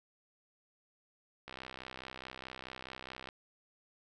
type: click train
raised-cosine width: 0.3 ms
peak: -28 dBFS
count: 118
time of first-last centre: 1.48-3.288 s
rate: 64.7 Hz
effects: none